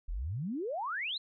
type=exponential sweep; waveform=sine; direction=up; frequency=35.32 to 4211 Hz; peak=-33 dBFS; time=0.08-1.18 s; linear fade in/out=10 ms; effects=none